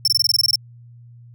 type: tone bursts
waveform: 45% pulse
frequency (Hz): 5390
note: E8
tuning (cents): +38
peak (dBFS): -13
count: 11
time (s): 0.05-0.557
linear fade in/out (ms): 2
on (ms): 27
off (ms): 21
effects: added 119 Hz sine -41 dBFS peak until 1.34 s